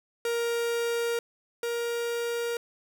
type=tone pair in turn; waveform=45% pulse; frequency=468.7 / 470.7 Hz; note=A#4 / A#4; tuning=+9 / +17 cents; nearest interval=unison; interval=8 cents; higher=second; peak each=-26 / -28 dBFS; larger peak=first; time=0.25-1.19 / 1.63-2.57 s; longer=neither; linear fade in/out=2 ms; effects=none